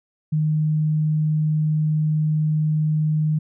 sine tone, 154.1 Hz, D#3, 16 cents flat, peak -17 dBFS, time 0.32-3.39 s, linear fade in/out 10 ms, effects none

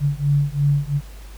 sine beating tone pair, 141.9 / 144.8 Hz, C#3 / D3, +41 / -24 cents, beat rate 2.9 Hz, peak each -19 dBFS, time 0-1.01 s, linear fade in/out 50 ms, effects added 50 Hz sine -35 dBFS peak until 1.37 s + pink hiss -47 dBFS RMS until 1.37 s

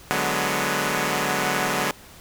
5% pulse chord, G# half-diminished seventh, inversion second, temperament equal, 146.83 / 185 / 207.7 / 246.9 Hz, D3 / F#3 / G#3 / B3, 0 / 0 / 0 / 0 cents, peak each -16 dBFS, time 0.11-1.91 s, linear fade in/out 0 ms, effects pink hiss -46 dBFS RMS until 2.2 s

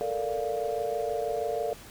sine chord, Bb major seventh, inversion third, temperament equal, 440 / 466.2 / 587.3 / 698.5 Hz, A4 / Bb4 / D5 / F5, 0 / 0 / 0 / 0 cents, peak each -33 dBFS, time 0.01-1.73 s, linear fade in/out 0 ms, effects pink hiss -48 dBFS RMS until 1.9 s

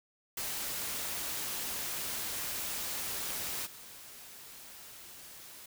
white noise with level steps, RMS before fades -37 / -50 dBFS, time 0.37-5.66 s, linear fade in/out 5 ms, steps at 3.65 s, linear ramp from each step 20 ms, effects none

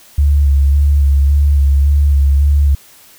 sine tone with vibrato, 70.8 Hz, C#2, 37 cents sharp, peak -7 dBFS, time 0.18-2.75 s, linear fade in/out 5 ms, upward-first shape square, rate 1.8 Hz, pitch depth 26 cents each way, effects white hiss -43 dBFS RMS until 3.18 s

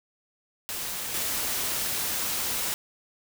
white noise with level steps, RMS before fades -33 / -29 dBFS, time 0.69-2.74 s, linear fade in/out 0 ms, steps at 1.14 s, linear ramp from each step 2 ms, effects none

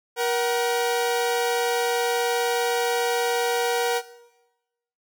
sawtooth tone pair together, 475.1 / 756.3 Hz, A#4 / F#5, +33 / +38 cents, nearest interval minor sixth, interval 805 cents, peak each -19 / -24 dBFS, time 0.16-4.02 s, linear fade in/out 50 ms, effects noise-tail reverb RT60 1.0 s tail -17 dB re dry

